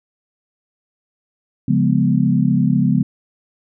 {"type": "chord", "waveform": "sine", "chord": "C# dominant seventh", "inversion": "none", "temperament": "equal with one note detuned", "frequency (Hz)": [138.59, 174.61, 206.9, 246.9], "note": ["C#3", "E#3", "G#3", "B3"], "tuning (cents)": [0, 0, -6, 0], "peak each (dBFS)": -18, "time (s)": [1.68, 3.03], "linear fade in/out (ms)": 5, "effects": []}